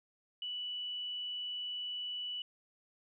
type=tone; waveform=sine; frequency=2960 Hz; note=F#7; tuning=in tune; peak=-37 dBFS; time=0.42-2.42 s; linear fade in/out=2 ms; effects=none